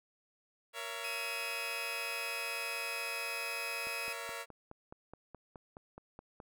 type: chord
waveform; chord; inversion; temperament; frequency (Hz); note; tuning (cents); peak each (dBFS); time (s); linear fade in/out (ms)
10% pulse; A# diminished; none; just; 466.2 / 559.4 / 671.3; A#4 / C#5 / E5; 0 / +16 / +31; -36; 0.73-4.46; 50
type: tone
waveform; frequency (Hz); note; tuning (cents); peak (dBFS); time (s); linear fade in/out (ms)
35% pulse; 2535; D#7; +32; -37; 1.04-4.13; 5
type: click train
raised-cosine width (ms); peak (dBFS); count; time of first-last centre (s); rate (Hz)
1; -34; 13; 3.87-6.402; 4.74
effects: none